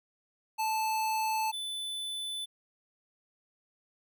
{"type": "tone pair in turn", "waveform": "square", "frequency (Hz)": [875, 3500], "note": ["A5", "A7"], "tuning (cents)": [-10, -10], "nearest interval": "2 octaves", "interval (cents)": 2400, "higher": "second", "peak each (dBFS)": [-29, -35], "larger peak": "first", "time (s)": [[0.58, 1.52], [1.52, 2.46]], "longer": "neither", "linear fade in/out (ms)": 20, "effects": []}